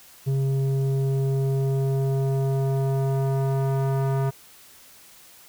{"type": "tone with low-pass filter sweep", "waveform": "square", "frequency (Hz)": 135.3, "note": "C#3", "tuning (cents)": -42, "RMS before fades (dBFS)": -23, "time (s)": [0.26, 4.31], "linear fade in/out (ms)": 20, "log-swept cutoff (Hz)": [310, 1100], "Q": 1.2, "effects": ["white hiss -50 dBFS RMS until 5.48 s"]}